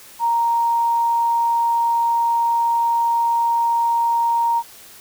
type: tone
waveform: sine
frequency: 932.3 Hz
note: A#5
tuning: in tune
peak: -15 dBFS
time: 0.19-4.63 s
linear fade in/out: 50 ms
effects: white hiss -43 dBFS RMS until 5 s